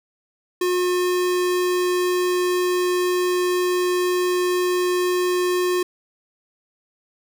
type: tone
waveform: square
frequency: 360.2 Hz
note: F#4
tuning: 46 cents flat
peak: -19 dBFS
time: 0.61-5.83 s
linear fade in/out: 5 ms
effects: none